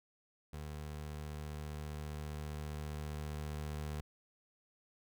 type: tone with level ramp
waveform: 25% pulse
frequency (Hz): 75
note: D2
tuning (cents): +37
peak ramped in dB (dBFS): -39 to -35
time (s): 0.53-4.01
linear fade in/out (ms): 5
effects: none